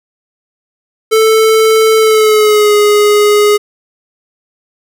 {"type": "tone with pitch glide", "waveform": "square", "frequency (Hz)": [440.8, 416.1], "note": ["A4", "G#4"], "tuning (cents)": [3, 3], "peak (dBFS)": -6, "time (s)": [1.11, 3.58], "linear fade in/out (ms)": 20, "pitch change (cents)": -100, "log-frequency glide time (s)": [1.98, 2.74], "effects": []}